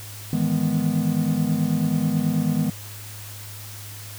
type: chord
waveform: triangle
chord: E major seventh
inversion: third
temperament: equal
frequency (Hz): 155.56 / 164.81 / 207.7 / 246.9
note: D#3 / E3 / G#3 / B3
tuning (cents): 0 / 0 / 0 / 0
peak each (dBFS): -23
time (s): 0.33-2.7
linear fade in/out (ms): 2
effects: added 103 Hz sine -38 dBFS peak until 4.18 s + white hiss -40 dBFS RMS until 4.18 s